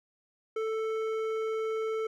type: tone with hard clipping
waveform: sine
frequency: 441.3 Hz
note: A4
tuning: 5 cents sharp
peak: -31 dBFS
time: 0.56-2.07 s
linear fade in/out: 5 ms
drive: 10 dB
effects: none